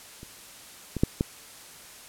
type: clicks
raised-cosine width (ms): 3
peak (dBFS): -29 / -17 / -6 / -10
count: 4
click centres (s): 0.231 / 0.967 / 1.035 / 1.209
effects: white hiss -47 dBFS RMS until 2.08 s + low-pass 12000 Hz 12 dB/octave